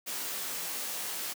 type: noise with comb filter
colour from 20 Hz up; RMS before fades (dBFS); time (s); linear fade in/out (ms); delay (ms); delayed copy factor
white; -36; 0.06-1.34; 20; 18; +1
effects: high-pass 200 Hz 12 dB/octave